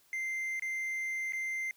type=tone with dropouts; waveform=triangle; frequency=2086 Hz; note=C7; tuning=6 cents flat; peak=-31 dBFS; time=0.13-1.71 s; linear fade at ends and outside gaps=1 ms; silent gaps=0.596-0.622 / 1.323-1.333 s; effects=white hiss -66 dBFS RMS until 1.76 s